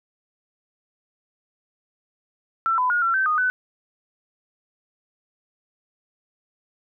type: tone with pitch steps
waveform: sine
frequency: 1340 / 1004 / 1436 / 1356 / 1546 / 1235 / 1501 Hz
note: E6 / B5 / F6 / E6 / G6 / D#6 / F#6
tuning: +28 / +28 / +48 / +49 / -24 / -13 / +24 cents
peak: -18 dBFS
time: 2.66-3.5 s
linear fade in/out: 0 ms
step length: 120 ms
effects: none